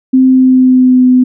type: tone with pitch glide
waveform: sine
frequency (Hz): 260 to 253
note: C4 to B3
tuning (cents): -11 to +42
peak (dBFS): -3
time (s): 0.13-1.24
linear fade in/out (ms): 10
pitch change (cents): -47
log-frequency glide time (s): 0.26-1.04
effects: none

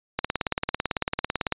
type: click train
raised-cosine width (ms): 0.3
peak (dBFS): -8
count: 25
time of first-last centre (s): 0.19-1.523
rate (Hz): 18
effects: resampled to 8000 Hz

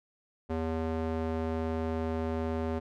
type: tone with band-pass filter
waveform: square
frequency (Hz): 80.6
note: E2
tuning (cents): -38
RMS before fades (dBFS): -32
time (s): 0.49-2.8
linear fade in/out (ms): 20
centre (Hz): 440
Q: 0.78
effects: none

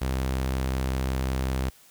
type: tone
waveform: sawtooth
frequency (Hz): 65.4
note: C2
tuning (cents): 0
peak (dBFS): -21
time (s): 0.01-1.7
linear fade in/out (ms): 10
effects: white hiss -55 dBFS RMS until 1.9 s

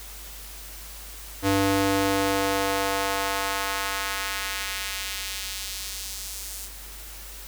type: tone with high-pass filter sweep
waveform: square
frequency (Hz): 98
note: G2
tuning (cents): 0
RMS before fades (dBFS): -27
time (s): 1.42-6.7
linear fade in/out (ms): 50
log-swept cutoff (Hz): 210 to 7800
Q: 0.92
effects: added 50 Hz sine -42 dBFS peak until 7.47 s + white hiss -42 dBFS RMS until 7.47 s

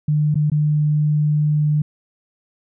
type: tone with dropouts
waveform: sine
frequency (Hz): 150.2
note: D3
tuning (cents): +39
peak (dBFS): -14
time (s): 0.08-1.82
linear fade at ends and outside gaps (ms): 5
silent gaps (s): 0.344-0.355 / 0.5-0.517
effects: none

